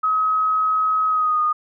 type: tone with pitch glide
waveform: sine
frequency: 1273 to 1229.6 Hz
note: D#6 to D#6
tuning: +39 to -21 cents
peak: -16 dBFS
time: 0.03-1.53 s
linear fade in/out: 10 ms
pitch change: -60 cents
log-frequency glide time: 1.07-1.42 s
effects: none